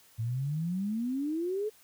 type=exponential sweep; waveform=sine; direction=up; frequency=108.8 to 440 Hz; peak=-29 dBFS; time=0.18-1.7 s; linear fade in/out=20 ms; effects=white hiss -60 dBFS RMS until 1.83 s